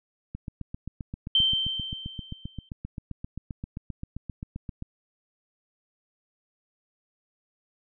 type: click train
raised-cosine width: 5 ms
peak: -22 dBFS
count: 35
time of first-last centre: 0.35-4.824 s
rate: 7.6 Hz
type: tone with exponential decay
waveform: sine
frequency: 3118 Hz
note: G7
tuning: 10 cents flat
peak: -17 dBFS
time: 1.35-2.69 s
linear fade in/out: 2 ms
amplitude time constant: 290 ms
effects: none